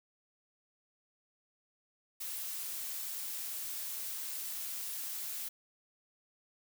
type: noise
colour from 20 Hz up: blue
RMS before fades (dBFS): -40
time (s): 2.2-5.49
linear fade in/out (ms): 10
effects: none